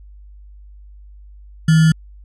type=tone with sample-and-hold; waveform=sine; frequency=160 Hz; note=D#3; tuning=49 cents sharp; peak=-8 dBFS; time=1.68-1.92 s; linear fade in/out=5 ms; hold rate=1575 Hz; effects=added 50 Hz sine -38 dBFS peak until 2.24 s + resampled to 24000 Hz